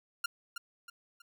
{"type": "tone with echo", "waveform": "sawtooth", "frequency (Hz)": 1396.9, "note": "F6", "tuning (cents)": 0, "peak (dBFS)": -26, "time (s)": [0.24, 0.26], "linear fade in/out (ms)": 5, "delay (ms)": 320, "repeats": 3, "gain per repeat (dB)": -8, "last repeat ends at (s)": 1.22, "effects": []}